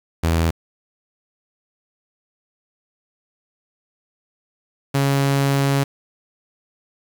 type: tone pair in turn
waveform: sawtooth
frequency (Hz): 82.41 / 138.65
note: E2 / C#3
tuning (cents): 0 / +1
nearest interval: major sixth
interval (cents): 901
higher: second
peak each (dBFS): -12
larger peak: neither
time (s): 0.23-0.51 / 4.94-5.84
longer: second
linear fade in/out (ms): 10
effects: 7-bit